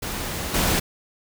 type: noise with level steps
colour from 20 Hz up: pink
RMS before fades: -29 / -21 dBFS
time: 0.02-0.8 s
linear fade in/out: 10 ms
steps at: 0.54 s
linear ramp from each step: 5 ms
effects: none